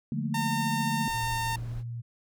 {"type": "chord", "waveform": "sine", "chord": "Bb major seventh", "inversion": "first", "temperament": "just", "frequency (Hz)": [145.68, 174.81, 218.5, 233.1], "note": ["D3", "F3", "A3", "Bb3"], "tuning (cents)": [-14, 2, -12, 0], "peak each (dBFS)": [-32, -36, -32, -35], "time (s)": [0.12, 1.08], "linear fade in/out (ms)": 2}
{"type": "tone", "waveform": "sawtooth", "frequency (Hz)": 910, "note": "A#5", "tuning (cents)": -42, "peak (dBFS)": -25, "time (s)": [0.34, 1.56], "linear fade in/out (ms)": 5}
{"type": "noise", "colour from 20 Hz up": "brown", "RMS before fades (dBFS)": -41, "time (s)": [1.05, 1.84], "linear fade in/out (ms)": 50}
{"type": "tone with pitch glide", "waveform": "sine", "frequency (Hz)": [117.1, 117.91], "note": ["A#2", "A#2"], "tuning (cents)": [8, 20], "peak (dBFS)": -33, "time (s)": [1.13, 2.02], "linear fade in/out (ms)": 20, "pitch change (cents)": 12, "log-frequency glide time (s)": [1.67, 1.75]}
{"effects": []}